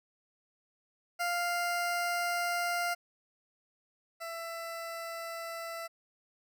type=tone pair in turn; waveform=20% pulse; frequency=698.5 / 666.8 Hz; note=F5 / E5; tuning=0 / +20 cents; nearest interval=minor second; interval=80 cents; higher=first; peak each=-25 / -33 dBFS; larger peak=first; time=1.19-2.95 / 4.2-5.88 s; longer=first; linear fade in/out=20 ms; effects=none